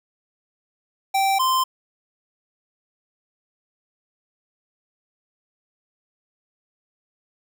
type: tone pair in turn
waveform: square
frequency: 779 / 1039.8 Hz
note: G5 / C6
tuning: -11 / -11 cents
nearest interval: perfect fourth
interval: 500 cents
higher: second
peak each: -18 dBFS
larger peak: neither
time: 1.14-1.39 / 1.39-1.64 s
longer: neither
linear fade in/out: 10 ms
effects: none